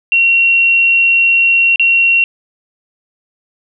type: tone with dropouts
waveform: sine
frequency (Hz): 2738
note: F7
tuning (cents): -35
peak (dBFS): -7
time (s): 0.12-2.24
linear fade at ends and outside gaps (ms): 1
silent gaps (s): 1.759-1.796
effects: none